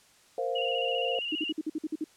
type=chord; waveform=sine; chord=Bb suspended second; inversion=none; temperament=just; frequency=466.2 / 524.4 / 699.2 Hz; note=Bb4 / C5 / F5; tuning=0 / +4 / +2 cents; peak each=-33 / -31 / -34 dBFS; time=0.38-1.19 s; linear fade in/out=2 ms
type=tone with vibrato; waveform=sine; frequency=2839 Hz; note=F7; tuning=28 cents sharp; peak=-31 dBFS; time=0.55-1.52 s; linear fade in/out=10 ms; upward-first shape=square; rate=15 Hz; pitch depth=35 cents each way
type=tone bursts; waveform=sine; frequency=311.1 Hz; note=D#4; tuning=in tune; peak=-28 dBFS; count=9; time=1.32-2.042 s; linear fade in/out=5 ms; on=34 ms; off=52 ms
effects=white hiss -60 dBFS RMS until 2.16 s + low-pass 9000 Hz 12 dB/octave